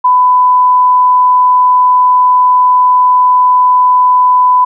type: tone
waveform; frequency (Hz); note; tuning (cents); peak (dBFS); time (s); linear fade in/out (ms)
sine; 1000; B5; +21; -4; 0.04-4.65; 10
effects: none